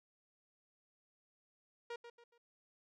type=tone with echo; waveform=sawtooth; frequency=472.5 Hz; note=A#4; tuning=23 cents sharp; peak=-38 dBFS; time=1.9-1.96 s; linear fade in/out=5 ms; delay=140 ms; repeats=3; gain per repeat=-9 dB; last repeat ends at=2.38 s; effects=low-pass 4000 Hz 12 dB/octave